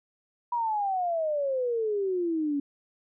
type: exponential sweep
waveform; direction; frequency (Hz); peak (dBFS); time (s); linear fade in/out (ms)
sine; down; 974 to 278.7; -25; 0.52-2.6; 5
effects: none